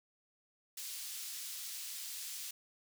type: high-pass noise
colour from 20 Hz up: pink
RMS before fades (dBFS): -44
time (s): 0.77-2.51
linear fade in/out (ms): 5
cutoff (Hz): 4200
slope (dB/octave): 12
effects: none